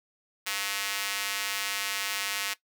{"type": "tone with high-pass filter", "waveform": "square", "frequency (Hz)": 99.9, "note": "G2", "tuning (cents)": 33, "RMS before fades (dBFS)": -32, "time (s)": [0.46, 2.54], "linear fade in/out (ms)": 10, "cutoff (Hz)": 2000, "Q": 0.85, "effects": ["noise-tail reverb RT60 0.1 s tail -17 dB re dry"]}